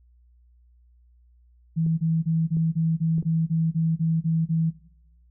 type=tone bursts; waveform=sine; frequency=162.5 Hz; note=E3; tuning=24 cents flat; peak=-20 dBFS; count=12; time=1.76-4.708 s; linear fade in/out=20 ms; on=220 ms; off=28 ms
type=clicks; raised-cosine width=3 ms; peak=-26 dBFS; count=4; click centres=1.864 / 2.569 / 3.182 / 3.226 s
effects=noise-tail reverb RT60 0.8 s tail -17 dB re dry + added 60 Hz sine -54 dBFS peak until 5.3 s